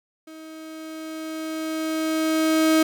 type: tone with level ramp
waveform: 35% pulse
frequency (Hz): 317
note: D#4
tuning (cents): +32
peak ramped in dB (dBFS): -38 to -13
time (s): 0.27-2.83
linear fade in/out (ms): 5
effects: none